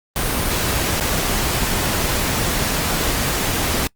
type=noise with dropouts; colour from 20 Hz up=pink; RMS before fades=-20 dBFS; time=0.16-3.87 s; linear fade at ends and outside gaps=0 ms; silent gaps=0.999-1.009 s; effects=noise-tail reverb RT60 0.1 s tail -25 dB re dry + Opus 32 kbps